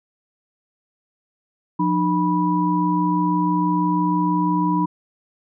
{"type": "tone cluster", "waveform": "sine", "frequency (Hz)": [176.9, 303, 981], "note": ["F3", "D#4", "B5"], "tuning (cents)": [23, -46, -12], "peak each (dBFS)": -21, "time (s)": [1.79, 4.86], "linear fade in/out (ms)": 10, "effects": []}